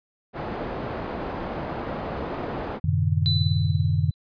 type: low-pass noise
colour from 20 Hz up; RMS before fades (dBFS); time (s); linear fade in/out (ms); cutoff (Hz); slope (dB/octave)
white; -31; 0.33-2.8; 50; 740; 12
type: chord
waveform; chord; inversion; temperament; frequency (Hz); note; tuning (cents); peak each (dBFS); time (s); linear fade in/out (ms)
sine; F# diminished seventh; none; equal with one note detuned; 92.5 / 110 / 130.81 / 151.57; F#2 / A2 / C3 / Eb3; 0 / 0 / 0 / -45; -23 / -27 / -27 / -24; 2.84-4.11; 5
type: tone with exponential decay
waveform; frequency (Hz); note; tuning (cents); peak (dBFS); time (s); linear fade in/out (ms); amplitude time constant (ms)
sine; 3991; B7; +17; -21; 3.26-4.14; 0; 190
effects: resampled to 11025 Hz